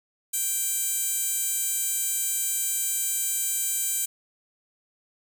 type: tone with high-pass filter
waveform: 15% pulse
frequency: 785 Hz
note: G5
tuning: 2 cents sharp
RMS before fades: -27 dBFS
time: 0.33-4.06 s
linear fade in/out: 10 ms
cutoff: 8400 Hz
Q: 1.5
effects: none